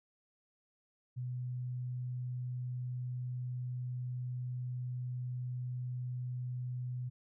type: tone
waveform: sine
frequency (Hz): 124.8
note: B2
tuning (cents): +19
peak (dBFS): -36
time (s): 1.16-7.1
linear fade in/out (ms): 20
effects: none